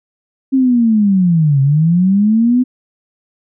sine linear two-way sweep, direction down then up, 270.9 to 133.7 to 255.9 Hz, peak -8 dBFS, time 0.52-2.64 s, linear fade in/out 20 ms, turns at 1.61 s, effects none

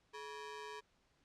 sawtooth ring-modulated tone, 698 Hz, F5, 1 cent flat, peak -39 dBFS, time 0.13-0.81 s, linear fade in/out 20 ms, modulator 272 Hz, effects pink hiss -75 dBFS RMS until 1.24 s + low-pass 6000 Hz 12 dB/octave

